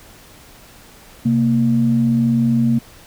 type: tone pair together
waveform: sine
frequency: 130.62 / 231.6 Hz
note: C3 / A#3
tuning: -3 / -11 cents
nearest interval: minor seventh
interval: 992 cents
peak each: -18 / -13 dBFS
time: 1.25-2.79 s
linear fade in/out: 10 ms
effects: tanh soft clip ceiling -5 dBFS + pink hiss -44 dBFS RMS until 3.06 s